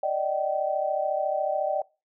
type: tone cluster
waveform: sine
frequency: 588 / 622 / 770 Hz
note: D5 / D#5 / G5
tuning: +2 / -1 / -31 cents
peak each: -28 dBFS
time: 0.03-1.82 s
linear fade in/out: 5 ms
effects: noise-tail reverb RT60 0.3 s tail -23 dB re dry